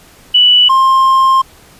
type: tone pair in turn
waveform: sine / triangle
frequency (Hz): 2960 / 1059.6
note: F#7 / C6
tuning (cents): 0 / +22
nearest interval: octave + tritone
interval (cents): 1778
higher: first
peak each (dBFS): -4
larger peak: neither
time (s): 0.34-0.69 / 0.69-1.42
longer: second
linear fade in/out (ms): 10
effects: pink hiss -42 dBFS RMS until 1.79 s + resampled to 32000 Hz